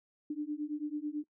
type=beating tone pair; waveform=sine; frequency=293.7 / 302.8 Hz; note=D4 / D#4; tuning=0 / -47 cents; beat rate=9.1 Hz; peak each=-37 / -37 dBFS; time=0.3-1.24 s; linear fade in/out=5 ms; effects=noise-tail reverb RT60 0.1 s tail -22 dB re dry